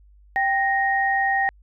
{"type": "tone pair together", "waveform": "sine", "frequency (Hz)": [784, 1864.7], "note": ["G5", "A#6"], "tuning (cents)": [0, 0], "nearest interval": "octave + minor third", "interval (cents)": 1500, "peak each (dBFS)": [-21, -21], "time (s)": [0.36, 1.49], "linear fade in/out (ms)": 0, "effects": ["added 50 Hz sine -49 dBFS peak until 1.62 s"]}